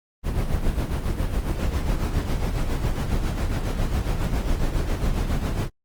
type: noise with tremolo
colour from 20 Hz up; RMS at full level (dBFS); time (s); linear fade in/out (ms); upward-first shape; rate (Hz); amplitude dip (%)
brown; -21; 0.23-5.7; 50; sine; 7.3; 55
effects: Opus 24 kbps